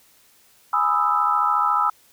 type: chord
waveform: sine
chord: E major seventh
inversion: first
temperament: equal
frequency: 830.6 / 987.8 / 1244.5 / 1318.5 Hz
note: G#5 / B5 / D#6 / E6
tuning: 0 / 0 / 0 / 0 cents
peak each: -25 / -24 / -23 / -20 dBFS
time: 0.73-1.9 s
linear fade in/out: 5 ms
effects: white hiss -56 dBFS RMS until 2.12 s